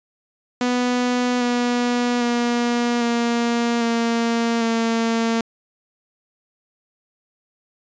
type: tone with pitch steps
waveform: sawtooth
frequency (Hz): 246.9 / 243.1 / 239.3 / 235.6 / 232 / 228.4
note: B3 / B3 / A#3 / A#3 / A#3 / A#3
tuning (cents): 0 / -27 / +46 / +19 / -8 / -35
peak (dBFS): -14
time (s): 0.61-5.41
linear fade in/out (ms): 2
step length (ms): 800
effects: resampled to 16000 Hz